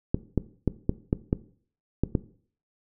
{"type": "clicks", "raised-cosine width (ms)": 3, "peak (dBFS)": -9, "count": 8, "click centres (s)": [0.145, 0.377, 0.677, 0.894, 1.129, 1.329, 2.036, 2.152], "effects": ["noise-tail reverb RT60 0.5 s tail -17 dB re dry"]}